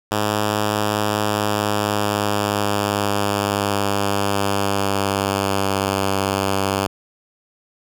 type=tone with pitch glide; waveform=5% pulse; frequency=104.8 to 97.78 Hz; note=G#2 to G2; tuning=+16 to -4 cents; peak=-7 dBFS; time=0.11-6.87 s; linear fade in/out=5 ms; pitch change=-120 cents; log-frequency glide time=1.11-5.96 s; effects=none